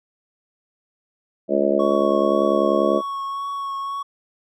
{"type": "harmonic tone", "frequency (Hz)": 70.2, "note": "C#2", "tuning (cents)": 22, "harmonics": [3, 4, 5, 6, 7, 8, 9], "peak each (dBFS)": [-25, -26, -22, -28, -25, -22, -22], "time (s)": [1.48, 3.02], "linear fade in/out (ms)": 50}
{"type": "tone with vibrato", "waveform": "triangle", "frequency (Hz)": 1108.7, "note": "C#6", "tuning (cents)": 0, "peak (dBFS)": -23, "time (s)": [1.79, 4.03], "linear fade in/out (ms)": 10, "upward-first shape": "triangle", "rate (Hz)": 1.9, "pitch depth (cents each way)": 19}
{"effects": []}